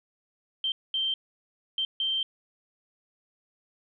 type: tone bursts at uneven times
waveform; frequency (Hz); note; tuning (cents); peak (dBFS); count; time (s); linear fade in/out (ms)
sine; 3136; G7; 0; -25; 4; 0.64-0.72 / 0.94-1.14 / 1.78-1.85 / 2-2.23; 2
effects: none

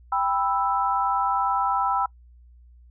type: chord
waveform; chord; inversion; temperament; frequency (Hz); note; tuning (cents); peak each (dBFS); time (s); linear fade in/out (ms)
sine; E minor; first; just; 791.1 / 988.9 / 1318.5; G5 / B5 / E6; +16 / +2 / 0; -25; 0.12-2.06; 5
effects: noise-tail reverb RT60 0.1 s tail -24 dB re dry + added 60 Hz sine -48 dBFS peak until 2.9 s

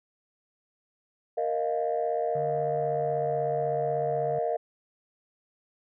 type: chord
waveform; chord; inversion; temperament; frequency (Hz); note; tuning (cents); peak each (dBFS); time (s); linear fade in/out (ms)
sine; Bb suspended fourth; none; equal; 466.2 / 622.3 / 698.5; Bb4 / Eb5 / F5; 0 / 0 / 0; -29; 1.37-4.57; 10
type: tone with pitch glide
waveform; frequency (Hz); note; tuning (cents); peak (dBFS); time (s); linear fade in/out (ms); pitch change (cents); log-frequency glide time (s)
sine; 146.83 to 143.73; D3 to D3; 0 to -37; -35; 2.35-4.39; 5; -37; 2.73-3.27
effects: tanh soft clip ceiling -18 dBFS

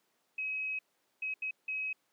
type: tone bursts at uneven times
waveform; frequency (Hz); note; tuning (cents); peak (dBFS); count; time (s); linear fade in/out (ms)
sine; 2548; D#7; +41; -33; 4; 0.38-0.79 / 1.22-1.34 / 1.42-1.51 / 1.68-1.93; 5
effects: pink hiss -75 dBFS RMS until 2.12 s + high-pass 300 Hz 12 dB/octave

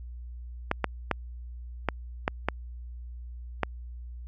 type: clicks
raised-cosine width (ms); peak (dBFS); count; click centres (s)
0.5; -9; 7; 0.714 / 0.843 / 1.113 / 1.887 / 2.279 / 2.486 / 3.633
effects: added 60 Hz sine -38 dBFS peak until 4.27 s

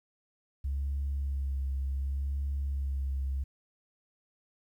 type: tone with vibrato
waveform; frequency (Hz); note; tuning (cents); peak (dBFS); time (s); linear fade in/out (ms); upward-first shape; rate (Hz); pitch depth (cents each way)
sine; 68.6; C#2; -17; -28; 0.64-3.44; 10; sine; 0.68; 31
effects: tanh soft clip ceiling -26 dBFS + 11-bit

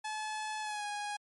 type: tone with pitch glide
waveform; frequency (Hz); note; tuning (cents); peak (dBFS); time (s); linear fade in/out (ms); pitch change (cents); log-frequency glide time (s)
sawtooth; 860 to 826.4; A5 to G#5; -40 to -9; -32; 0.04-1.17; 10; -69; 0.61-0.84
effects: MP3 48 kbps

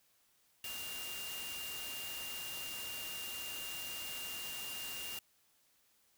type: tone in noise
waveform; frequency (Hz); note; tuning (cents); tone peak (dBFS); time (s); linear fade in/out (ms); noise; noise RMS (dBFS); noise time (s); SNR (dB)
sine; 2800; F7; +4; -44; 0.64-5.19; 2; white; -45; 0.64-5.19; -2
effects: white hiss -72 dBFS RMS until 6.17 s

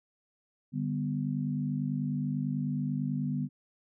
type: chord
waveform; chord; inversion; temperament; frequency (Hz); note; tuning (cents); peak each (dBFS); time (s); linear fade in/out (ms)
sine; G major; second; equal; 146.83 / 196 / 246.9; D3 / G3 / B3; 0 / 0 / 0; -32 / -35 / -33; 0.72-3.49; 50
effects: none

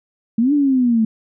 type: exponential two-way sweep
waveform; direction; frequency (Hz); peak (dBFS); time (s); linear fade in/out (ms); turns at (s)
sine; up then down; 216.9 to 297.4 to 216.9; -12; 0.38-1.05; 5; 0.53
effects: none

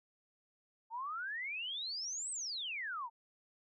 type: exponential two-way sweep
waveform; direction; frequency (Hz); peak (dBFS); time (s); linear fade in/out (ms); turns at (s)
sine; up then down; 880 to 8370 to 880; -38; 0.9-3.1; 50; 2.31
effects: none

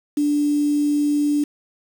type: tone with quantisation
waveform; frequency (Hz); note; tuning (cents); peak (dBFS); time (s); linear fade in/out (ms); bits
sine; 292.9; D4; -5; -16; 0.17-1.44; 5; 6
effects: none

